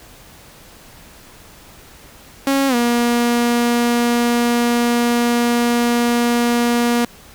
sawtooth tone with pitch glide, 273.9 to 238.4 Hz, C#4 to A#3, -21 to +39 cents, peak -10 dBFS, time 2.47-7.05 s, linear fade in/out 2 ms, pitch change -240 cents, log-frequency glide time 2.68-2.75 s, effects pink hiss -43 dBFS RMS until 7.34 s

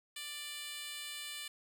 10% pulse tone with high-pass filter, 590 Hz, D5, 8 cents sharp, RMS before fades -44 dBFS, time 0.16-1.48 s, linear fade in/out 5 ms, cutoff 2900 Hz, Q 0.82, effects 11-bit

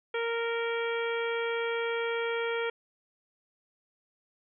harmonic tone, 463.8 Hz, A#4, 9 cents flat, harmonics 1 / 2 / 3 / 4 / 5 / 6 / 7, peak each -30 / -39 / -37 / -40 / -38 / -48 / -43 dBFS, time 0.14-2.7 s, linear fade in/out 5 ms, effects none

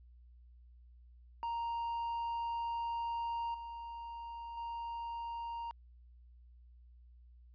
triangle tone with level steps, 932.3 Hz, A#5, in tune, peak -33 / -41 / -37 dBFS, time 1.43-5.71 s, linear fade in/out 0 ms, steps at 3.54 / 4.57 s, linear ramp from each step 5 ms, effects added 60 Hz sine -56 dBFS peak until 7.54 s + resampled to 11025 Hz

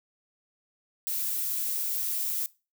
violet noise, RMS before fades -30 dBFS, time 1.07-2.46 s, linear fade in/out 0 ms, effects noise-tail reverb RT60 0.3 s tail -21 dB re dry

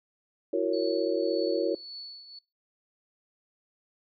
sine chord, F# dominant seventh, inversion third, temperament just, 333 / 370 / 462.5 / 555 Hz, E4 / F#4 / A#4 / C#5, +18 / 0 / -14 / +2 cents, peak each -30 dBFS, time 0.53-1.75 s, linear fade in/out 5 ms
sine tone with tremolo, 4435 Hz, C#8, in tune, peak -37 dBFS, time 0.73-2.39 s, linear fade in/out 5 ms, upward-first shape triangle, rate 1.8 Hz, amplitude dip 70%
effects noise-tail reverb RT60 0.3 s tail -25 dB re dry

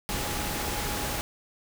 sine tone in noise, 830.6 Hz, G#5, in tune, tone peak -39 dBFS, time 0.09-1.21 s, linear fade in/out 0 ms, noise pink, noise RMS -31 dBFS, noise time 0.09-1.21 s, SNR -11 dB, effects none

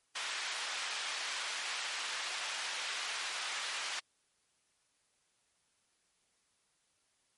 white band-pass noise, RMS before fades -39 dBFS, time 0.15-4 s, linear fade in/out 10 ms, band 910 to 3900 Hz, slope 12 dB/octave, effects white hiss -75 dBFS RMS until 7.37 s + MP3 48 kbps

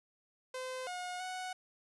sawtooth tone with pitch steps, 514 / 722 / 739 Hz, C5 / F#5 / F#5, -31 / -43 / -2 cents, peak -35 dBFS, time 0.54-1.53 s, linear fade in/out 5 ms, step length 330 ms, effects resampled to 24000 Hz + 12-bit

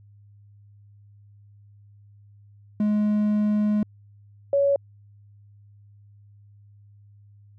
triangle / sine tone pair in turn, 210 / 560.6 Hz, G#3 / C#5, +19 / +19 cents, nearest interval octave + perfect fourth, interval 1700 cents, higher second, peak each -17 dBFS, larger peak neither, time 2.8-3.83 / 4.53-4.76 s, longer first, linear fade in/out 2 ms, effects added 102 Hz sine -49 dBFS peak until 7.58 s

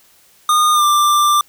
square tone with pitch glide, 1223 to 1183.4 Hz, D#6 to D6, -30 to +13 cents, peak -11 dBFS, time 0.49-1.41 s, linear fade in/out 2 ms, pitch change -57 cents, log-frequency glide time 0.73-0.84 s, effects white hiss -51 dBFS RMS until 1.48 s

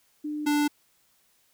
sine / square tone pair in turn, 299.4 / 294.1 Hz, D4 / D4, +33 / +3 cents, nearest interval unison, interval 30 cents, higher first, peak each -29 / -22 dBFS, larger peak second, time 0.24-0.46 / 0.46-0.68 s, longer neither, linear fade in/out 10 ms, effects white hiss -66 dBFS RMS until 1.53 s

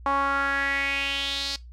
sawtooth tone with band-pass filter sweep, 277.2 Hz, C#4, in tune, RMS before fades -26 dBFS, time 0.06-1.56 s, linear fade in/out 2 ms, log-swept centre 1000 to 4600 Hz, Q 4.3, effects noise-tail reverb RT60 0.2 s tail -20 dB re dry + added 60 Hz sine -41 dBFS peak until 1.72 s

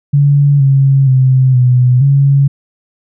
sine tone with pitch steps, 142.7 / 136.5 / 130.4 / 125.2 / 139.2 Hz, D3 / C#3 / C3 / B2 / C#3, -49 / -26 / -5 / +24 / +8 cents, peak -5 dBFS, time 0.13-2.48 s, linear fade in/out 10 ms, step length 470 ms, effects none

